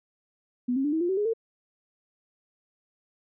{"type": "tone with pitch steps", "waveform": "sine", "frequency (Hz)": [246.9, 269.2, 293.6, 320.2, 349.2, 380.8, 415.2, 452.8], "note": ["B3", "C4", "D4", "D#4", "F4", "F#4", "G#4", "A4"], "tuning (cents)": [0, 49, 0, 50, 0, 50, 0, 50], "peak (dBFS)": -23, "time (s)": [0.68, 1.336], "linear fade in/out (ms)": 10, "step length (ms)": 82, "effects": []}